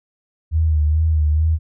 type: tone with vibrato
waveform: sine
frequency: 77.78 Hz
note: D#2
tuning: in tune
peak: -13 dBFS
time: 0.51-1.59 s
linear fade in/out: 50 ms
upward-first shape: sine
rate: 2.3 Hz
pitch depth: 56 cents each way
effects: none